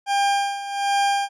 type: tone with tremolo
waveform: 40% pulse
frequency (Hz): 800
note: G5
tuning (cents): +35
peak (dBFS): -16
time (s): 0.06-1.29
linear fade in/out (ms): 50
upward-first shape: sine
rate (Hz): 1.3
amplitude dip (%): 75
effects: low-pass 8000 Hz 12 dB/octave